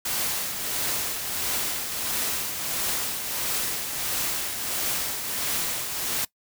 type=noise with tremolo; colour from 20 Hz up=white; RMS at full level=-26 dBFS; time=0.05-6.25 s; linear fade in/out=5 ms; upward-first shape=triangle; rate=1.5 Hz; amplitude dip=50%; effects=noise-tail reverb RT60 0.1 s tail -21 dB re dry